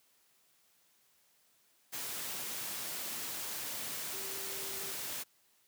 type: tone in noise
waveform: sine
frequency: 389.8 Hz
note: G4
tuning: 10 cents flat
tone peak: -49 dBFS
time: 4.12-4.93 s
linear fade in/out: 20 ms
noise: white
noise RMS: -40 dBFS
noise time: 1.92-5.24 s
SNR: -12 dB
effects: white hiss -70 dBFS RMS until 5.67 s + high-pass 100 Hz 12 dB/octave